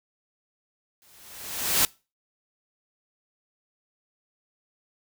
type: noise with exponential growth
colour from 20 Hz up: white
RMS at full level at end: -19 dBFS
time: 1.02-1.85 s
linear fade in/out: 0 ms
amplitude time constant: 180 ms
effects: noise-tail reverb RT60 0.3 s tail -23 dB re dry